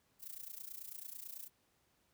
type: noise with amplitude modulation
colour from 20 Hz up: violet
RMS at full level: -45 dBFS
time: 0.19-1.5 s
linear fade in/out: 50 ms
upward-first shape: sine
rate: 29.1 Hz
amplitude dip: 85%
effects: pink hiss -75 dBFS RMS until 2.13 s + high-pass 60 Hz 12 dB/octave